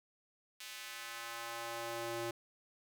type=tone with high-pass filter sweep; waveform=square; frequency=116.54 Hz; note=A#2; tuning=in tune; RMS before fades=-43 dBFS; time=0.6-2.31 s; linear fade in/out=5 ms; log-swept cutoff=2800 to 320 Hz; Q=1; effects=none